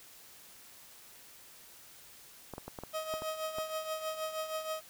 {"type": "clicks", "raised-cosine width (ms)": 1, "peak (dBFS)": -27, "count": 8, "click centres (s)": [2.537, 2.581, 2.68, 2.788, 2.836, 3.139, 3.221, 3.585]}
{"type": "tone with tremolo", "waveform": "30% pulse", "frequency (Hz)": 631, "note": "D#5", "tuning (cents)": 24, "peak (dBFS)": -30, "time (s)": [2.93, 4.81], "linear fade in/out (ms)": 20, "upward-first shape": "triangle", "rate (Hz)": 6.3, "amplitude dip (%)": 70}
{"effects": ["white hiss -55 dBFS RMS until 4.89 s"]}